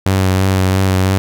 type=tone with vibrato; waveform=sawtooth; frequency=94.7 Hz; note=F#2; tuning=41 cents sharp; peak=-7 dBFS; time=0.06-1.18 s; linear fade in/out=0 ms; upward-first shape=triangle; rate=3 Hz; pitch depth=27 cents each way; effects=none